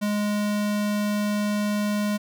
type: tone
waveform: square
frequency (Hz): 207.7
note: G#3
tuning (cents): 0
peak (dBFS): -23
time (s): 0.01-2.18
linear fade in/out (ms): 20
effects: none